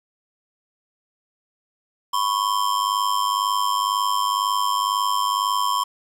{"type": "ring-modulated tone", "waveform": "square", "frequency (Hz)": 1050, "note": "C6", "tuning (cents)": 6, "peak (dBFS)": -17, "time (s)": [2.13, 5.84], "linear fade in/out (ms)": 10, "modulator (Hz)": 51, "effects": ["low-pass 12000 Hz 12 dB/octave", "8-bit"]}